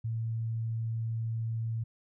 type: tone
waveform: sine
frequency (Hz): 113.4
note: A#2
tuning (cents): -47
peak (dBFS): -30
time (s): 0.04-1.84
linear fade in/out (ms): 10
effects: none